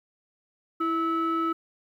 sine tone pair together, 329.3 / 1302 Hz, E4 / E6, -2 / -22 cents, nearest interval 2 octaves, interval 2380 cents, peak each -25 / -24 dBFS, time 0.8-1.53 s, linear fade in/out 10 ms, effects tanh soft clip ceiling -20 dBFS + 10-bit

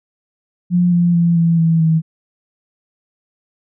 sine tone with pitch steps, 176.9 / 173.56 / 170.28 / 167.07 / 163.91 / 160.82 Hz, F3 / F3 / F3 / E3 / E3 / E3, +23 / -10 / -44 / +24 / -10 / -42 cents, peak -10 dBFS, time 0.7-2.02 s, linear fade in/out 50 ms, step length 220 ms, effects none

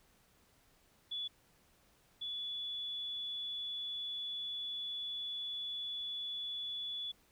sine tone pair in turn, 3430 / 3430 Hz, A7 / A7, -45 / -45 cents, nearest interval unison, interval 0 cents, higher neither, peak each -37 / -38 dBFS, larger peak first, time 1.11-1.28 / 2.21-7.12 s, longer second, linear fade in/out 10 ms, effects pink hiss -69 dBFS RMS until 7.31 s

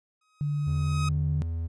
sawtooth tone with exponential growth, 1263 Hz, D#6, 26 cents sharp, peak -26 dBFS, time 0.21-1.09 s, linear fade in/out 5 ms, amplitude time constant 190 ms
sine tone with pitch glide, 146.3 to 148.34 Hz, D3 to D3, -6 to +18 cents, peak -25 dBFS, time 0.41-1.42 s, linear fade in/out 0 ms, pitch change +24 cents, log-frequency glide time 0.9-1.04 s
triangle tone, 82.6 Hz, E2, 4 cents sharp, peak -26 dBFS, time 0.66-1.68 s, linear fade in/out 20 ms
effects resampled to 22050 Hz

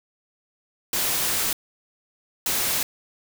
white noise bursts at uneven times, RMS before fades -24 dBFS, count 2, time 0.93-1.53 / 2.46-2.83 s, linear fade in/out 2 ms, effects none

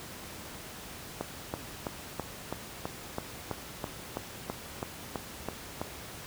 click train, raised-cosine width 1 ms, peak -18 dBFS, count 15, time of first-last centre 1.21-5.815 s, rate 3.04 Hz, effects pink hiss -44 dBFS RMS until 6.26 s + high-pass 60 Hz 12 dB/octave

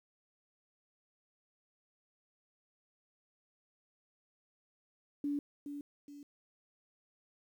sine tone with echo, 287.9 Hz, D4, 34 cents flat, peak -32 dBFS, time 5.24-5.39 s, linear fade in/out 2 ms, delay 420 ms, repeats 2, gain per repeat -8 dB, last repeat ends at 6.23 s, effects 11-bit

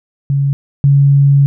sine tone pair in turn, 139.5 / 140.18 Hz, C#3 / C#3, +11 / +20 cents, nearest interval unison, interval 9 cents, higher second, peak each -10 / -5 dBFS, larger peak second, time 0.3-0.53 / 0.84-1.46 s, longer second, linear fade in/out 0 ms, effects none

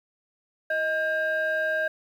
sine tone pair together, 627.8 / 1600 Hz, D#5 / G6, +15 / +35 cents, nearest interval octave + major third, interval 1620 cents, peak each -25 / -24 dBFS, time 0.7-1.88 s, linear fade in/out 5 ms, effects tanh soft clip ceiling -19 dBFS + 9-bit

